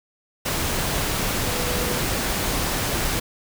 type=tone in noise; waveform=sine; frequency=491.6 Hz; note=B4; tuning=8 cents flat; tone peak=-30 dBFS; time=1.46-2 s; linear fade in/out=10 ms; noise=pink; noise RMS=-24 dBFS; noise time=0.45-3.2 s; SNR=-9 dB; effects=none